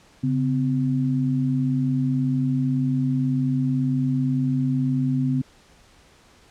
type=tone pair together; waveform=sine; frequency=138.59 / 256.7 Hz; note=C#3 / C4; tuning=0 / -33 cents; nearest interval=major seventh; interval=1067 cents; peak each=-22 dBFS; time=0.23-5.42 s; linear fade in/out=10 ms; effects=pink hiss -54 dBFS RMS until 6.5 s + low-pass 8000 Hz 12 dB/octave